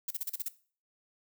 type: noise bursts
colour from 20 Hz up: violet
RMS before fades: -34 dBFS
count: 7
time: 0.08-0.485 s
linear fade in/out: 5 ms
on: 27 ms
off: 36 ms
effects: noise-tail reverb RT60 0.4 s tail -17 dB re dry